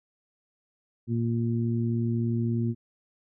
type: harmonic tone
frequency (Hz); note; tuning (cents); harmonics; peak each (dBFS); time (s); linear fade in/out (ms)
116.54; A#2; 0; 1 / 2 / 3; -26 / -28 / -35; 1.07-2.75; 50
effects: none